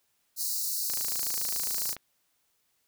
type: high-pass noise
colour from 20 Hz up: white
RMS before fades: -31 dBFS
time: 0.36-1.96 s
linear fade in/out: 50 ms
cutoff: 4100 Hz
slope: 96 dB/octave
type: click train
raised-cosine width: 0.3 ms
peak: -24 dBFS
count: 30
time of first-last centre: 0.9-1.966 s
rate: 27.2 Hz
effects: white hiss -73 dBFS RMS until 2.87 s